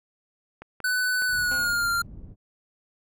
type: clicks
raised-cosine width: 0.5 ms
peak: -25 dBFS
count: 3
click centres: 0.62 / 0.803 / 1.221 s
type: tone with pitch glide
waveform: square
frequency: 1498 to 1389.6 Hz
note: F#6 to F6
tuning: +21 to -9 cents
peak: -23 dBFS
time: 0.84-2.02 s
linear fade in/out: 5 ms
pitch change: -130 cents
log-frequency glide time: 1.27-1.9 s
type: low-pass noise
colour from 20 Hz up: pink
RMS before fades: -42 dBFS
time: 1.28-2.36 s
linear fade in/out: 50 ms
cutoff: 220 Hz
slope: 12 dB/octave
type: tone with exponential decay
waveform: 15% pulse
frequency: 261.6 Hz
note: C4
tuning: in tune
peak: -29 dBFS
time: 1.51-2.07 s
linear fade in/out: 2 ms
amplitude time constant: 120 ms
effects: none